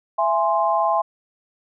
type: chord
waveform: sine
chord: E augmented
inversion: none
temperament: equal with one note detuned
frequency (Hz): 668.1 / 830.6 / 1046.5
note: E5 / G#5 / B#5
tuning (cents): +23 / 0 / 0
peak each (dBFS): -21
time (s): 0.18-1.02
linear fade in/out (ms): 10
effects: none